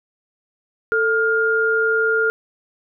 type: tone pair together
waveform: sine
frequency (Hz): 444.4 / 1411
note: A4 / F6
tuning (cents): +17 / +17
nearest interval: octave + minor sixth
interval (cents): 2000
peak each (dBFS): -19 / -17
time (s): 0.92-2.3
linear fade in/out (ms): 0
effects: none